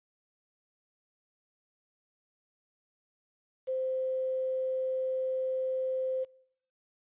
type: tone with quantisation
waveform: sine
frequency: 520 Hz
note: C5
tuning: 11 cents flat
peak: -29 dBFS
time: 3.67-6.25 s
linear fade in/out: 20 ms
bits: 9
effects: noise-tail reverb RT60 0.8 s tail -25 dB re dry + resampled to 8000 Hz